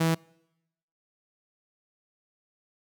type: tone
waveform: sawtooth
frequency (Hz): 163.4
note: E3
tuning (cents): -15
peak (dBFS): -18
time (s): 0-0.15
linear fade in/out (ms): 10
effects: noise-tail reverb RT60 0.9 s tail -26 dB re dry